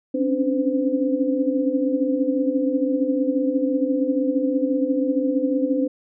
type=tone cluster; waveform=sine; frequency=265.1 / 276.2 / 291.1 / 511 Hz; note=C4 / C#4 / D4 / C5; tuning=+23 / -6 / -15 / -41 cents; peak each=-24 dBFS; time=0.14-5.88 s; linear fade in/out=10 ms; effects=none